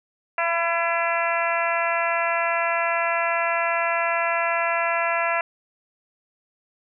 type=harmonic tone with a mistuned harmonic; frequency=337.5 Hz; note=E4; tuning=41 cents sharp; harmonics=2 / 3 / 4 / 5 / 6 / 7 / 8; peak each=-25 / -27 / -28 / -29 / -30 / -30 / -31 dBFS; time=0.38-5.41 s; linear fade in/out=2 ms; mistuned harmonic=3; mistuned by=-20 cents; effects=none

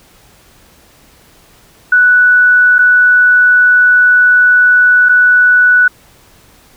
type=tone with dropouts; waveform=sine; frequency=1480 Hz; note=F#6; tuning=in tune; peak=-4 dBFS; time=1.92-5.88 s; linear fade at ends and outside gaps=5 ms; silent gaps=2.784-2.789 / 5.088-5.092 s; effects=pink hiss -45 dBFS RMS until 6.76 s

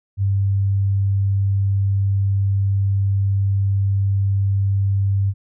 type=tone; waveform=sine; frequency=98.5 Hz; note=G2; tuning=9 cents sharp; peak=-15 dBFS; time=0.17-5.34 s; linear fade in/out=50 ms; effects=none

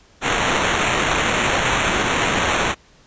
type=noise with sample-and-hold; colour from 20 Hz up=violet; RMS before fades=-19 dBFS; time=0.21-2.75 s; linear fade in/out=50 ms; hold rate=4900 Hz; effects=pink hiss -52 dBFS RMS until 3.06 s + resampled to 16000 Hz

